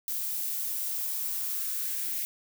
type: noise with high-pass filter sweep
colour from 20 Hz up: violet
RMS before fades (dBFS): -32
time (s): 0.08-2.25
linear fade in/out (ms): 0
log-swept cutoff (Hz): 360 to 2000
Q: 2.6
effects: none